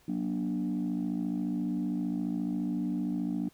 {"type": "chord", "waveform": "sine", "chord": "Gb augmented", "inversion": "none", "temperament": "equal with one note detuned", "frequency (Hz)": [185, 238.9, 293.7], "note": ["Gb3", "Bb3", "D4"], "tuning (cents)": [0, 43, 0], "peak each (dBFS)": -32, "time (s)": [0.08, 3.49], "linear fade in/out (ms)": 5, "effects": ["tanh soft clip ceiling -24 dBFS", "pink hiss -63 dBFS RMS until 3.53 s"]}